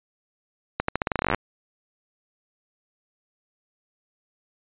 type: accelerating click train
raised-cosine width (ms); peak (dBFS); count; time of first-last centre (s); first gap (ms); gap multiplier
0.5; -7; 17; 0.8-1.346; 84; 0.86
effects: resampled to 8000 Hz